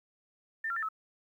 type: tone with pitch steps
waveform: sine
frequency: 1794 / 1374 / 1779 / 1295 Hz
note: A6 / F6 / A6 / E6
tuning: +33 / -29 / +19 / -31 cents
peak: -31 dBFS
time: 0.64-0.888 s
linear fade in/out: 5 ms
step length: 62 ms
effects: 11-bit